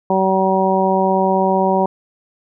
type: harmonic tone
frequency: 190.3 Hz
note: F#3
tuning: 49 cents sharp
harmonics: 1 / 2 / 3 / 4 / 5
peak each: -19 / -19 / -19 / -19 / -19 dBFS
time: 0.1-1.86 s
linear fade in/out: 2 ms
effects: none